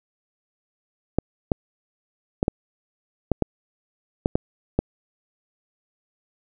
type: clicks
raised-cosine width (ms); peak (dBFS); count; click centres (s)
2; -5; 9; 1.186 / 1.518 / 2.429 / 2.481 / 3.317 / 3.423 / 4.259 / 4.355 / 4.79
effects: none